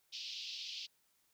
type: band-pass noise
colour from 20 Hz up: white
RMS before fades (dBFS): -45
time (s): 0.12-0.87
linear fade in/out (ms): 20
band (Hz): 2700 to 5200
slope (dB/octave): 48
effects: white hiss -75 dBFS RMS until 1.33 s